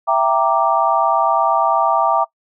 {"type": "chord", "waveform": "sine", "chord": "E half-diminished seventh", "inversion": "none", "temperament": "equal with one note detuned", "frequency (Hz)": [664.2, 784, 932.3, 1174.7], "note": ["E5", "G5", "Bb5", "D6"], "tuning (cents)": [13, 0, 0, 0], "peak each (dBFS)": -18, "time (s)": [0.07, 2.25], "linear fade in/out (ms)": 20, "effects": ["noise-tail reverb RT60 0.1 s tail -22 dB re dry"]}